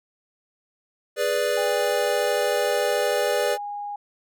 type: chord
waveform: square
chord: G# diminished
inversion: none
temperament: equal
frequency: 415.3 / 493.9 / 587.3 Hz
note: G#4 / B4 / D5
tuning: 0 / 0 / 0 cents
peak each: -28 / -26 / -25 dBFS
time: 1.16-3.58 s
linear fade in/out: 50 ms
type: tone with pitch glide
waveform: sine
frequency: 807 to 820.2 Hz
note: G#5 to G#5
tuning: -50 to -22 cents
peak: -29 dBFS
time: 1.57-3.96 s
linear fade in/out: 5 ms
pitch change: +28 cents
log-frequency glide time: 3.14-3.42 s
effects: none